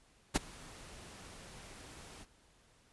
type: noise with ADSR envelope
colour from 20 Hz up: pink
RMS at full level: -28 dBFS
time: 0.34-2.26 s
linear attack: 22 ms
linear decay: 18 ms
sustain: -24 dB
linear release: 42 ms
effects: pink hiss -67 dBFS RMS until 2.92 s + resampled to 24000 Hz